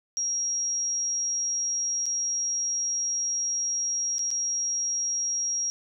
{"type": "tone with dropouts", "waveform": "sine", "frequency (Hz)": 5640, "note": "F8", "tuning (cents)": 16, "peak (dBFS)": -25, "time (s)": [0.17, 5.7], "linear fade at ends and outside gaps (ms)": 0, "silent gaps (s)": [[2.057, 2.064], [4.183, 4.192], [4.305, 4.313]], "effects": []}